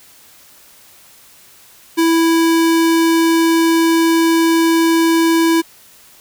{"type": "tone", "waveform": "square", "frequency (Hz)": 329.6, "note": "E4", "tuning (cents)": 0, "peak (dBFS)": -11, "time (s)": [1.97, 5.62], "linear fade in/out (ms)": 20, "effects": ["white hiss -45 dBFS RMS until 6.2 s"]}